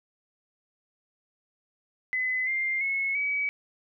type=tone with pitch steps; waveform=sine; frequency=2022 / 2103 / 2187 / 2275 Hz; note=B6 / C7 / C#7 / C#7; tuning=+40 / +8 / -24 / +44 cents; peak=-25 dBFS; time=2.13-3.49 s; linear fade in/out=0 ms; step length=340 ms; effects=none